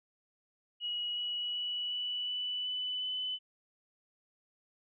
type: tone with pitch steps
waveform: sine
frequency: 2909 / 2926 / 2943 / 2960 / 2977 / 2994 / 3012 Hz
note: F#7 / F#7 / F#7 / F#7 / F#7 / F#7 / F#7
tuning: -30 / -20 / -10 / 0 / +10 / +20 / +30 cents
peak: -33 dBFS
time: 0.8-3.39 s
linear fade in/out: 50 ms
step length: 370 ms
effects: none